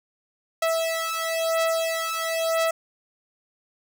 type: beating tone pair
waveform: sawtooth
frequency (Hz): 654 / 655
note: E5 / E5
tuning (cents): -14 / -11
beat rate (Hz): 1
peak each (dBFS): -22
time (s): 0.62-2.71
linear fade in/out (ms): 5
effects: none